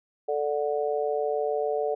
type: harmonic tone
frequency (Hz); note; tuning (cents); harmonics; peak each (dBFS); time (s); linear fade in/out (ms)
146.83; D3; 0; 3 / 4 / 5; -27 / -29 / -31; 0.28-1.95; 10
effects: none